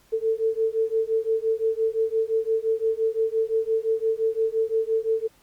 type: beating tone pair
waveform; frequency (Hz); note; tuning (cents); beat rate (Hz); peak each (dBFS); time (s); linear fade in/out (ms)
sine; 442.9 / 448.7; A4 / A4; +11 / +34; 5.8; -24; 0.12-5.28; 20
effects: pink hiss -59 dBFS RMS until 5.42 s + Opus 48 kbps